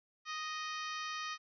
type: harmonic tone with a mistuned harmonic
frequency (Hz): 622.3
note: D#5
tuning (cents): 0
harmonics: 2 / 3 / 4 / 5 / 6 / 7 / 8 / 9 / 10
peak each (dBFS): -41 / -45 / -47 / -49 / -51 / -52 / -53 / -54 / -55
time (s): 0.25-1.38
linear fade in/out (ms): 50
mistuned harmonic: 10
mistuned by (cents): -65
effects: none